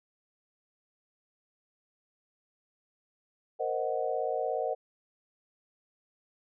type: chord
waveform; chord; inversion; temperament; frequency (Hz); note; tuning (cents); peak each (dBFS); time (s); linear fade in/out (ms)
sine; C half-diminished seventh; third; equal; 466.2 / 523.3 / 622.3 / 740; Bb4 / C5 / Eb5 / Gb5; 0 / 0 / 0 / 0; -34; 3.59-4.75; 20
effects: none